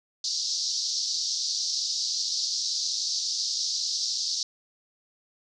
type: band-pass noise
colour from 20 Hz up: white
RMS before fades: -29 dBFS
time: 0.24-4.43 s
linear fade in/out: 2 ms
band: 4200 to 5800 Hz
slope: 48 dB/octave
effects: none